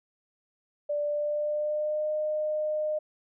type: tone with pitch glide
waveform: sine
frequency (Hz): 587.3 to 611.2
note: D5 to D#5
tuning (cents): 0 to -31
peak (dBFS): -26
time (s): 0.89-2.99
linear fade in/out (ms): 10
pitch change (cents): +69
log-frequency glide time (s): 1.02-2.11
effects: none